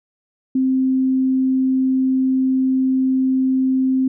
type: tone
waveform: sine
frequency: 261.6 Hz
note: C4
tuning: in tune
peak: -14 dBFS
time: 0.55-4.08 s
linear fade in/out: 5 ms
effects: none